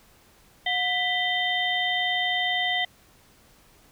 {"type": "tone cluster", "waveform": "sine", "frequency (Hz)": [724, 1984, 3119, 3621], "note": ["F#5", "B6", "G7", "A7"], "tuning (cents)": [-38, 7, -9, 49], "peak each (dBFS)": [-29, -26, -28, -32], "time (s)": [0.66, 2.85], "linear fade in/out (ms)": 5, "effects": ["pink hiss -57 dBFS RMS until 3.91 s"]}